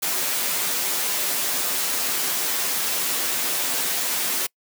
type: noise with comb filter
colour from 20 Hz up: white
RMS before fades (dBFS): -24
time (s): 0.02-4.47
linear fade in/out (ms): 10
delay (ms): 9.4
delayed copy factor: -0.6
effects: noise-tail reverb RT60 0.1 s tail -26 dB re dry + high-pass 200 Hz 12 dB/octave